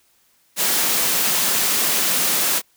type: high-pass noise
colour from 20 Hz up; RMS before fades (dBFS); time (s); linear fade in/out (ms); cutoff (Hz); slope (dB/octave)
white; -19; 0.56-2.62; 50; 140; 48
effects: white hiss -60 dBFS RMS until 2.76 s